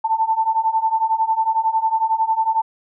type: beating tone pair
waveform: sine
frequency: 883 / 894 Hz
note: A5 / A5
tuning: +6 / +27 cents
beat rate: 11 Hz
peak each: -20 / -18 dBFS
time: 0.04-2.62 s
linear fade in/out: 10 ms
effects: none